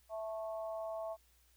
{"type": "harmonic tone", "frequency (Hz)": 219.3, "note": "A3", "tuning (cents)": -6, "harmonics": [3, 4, 5], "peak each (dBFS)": [-39, -49, -50], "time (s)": [0.09, 1.17], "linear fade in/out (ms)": 50, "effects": ["added 60 Hz sine -69 dBFS peak until 1.56 s", "white hiss -71 dBFS RMS until 1.56 s"]}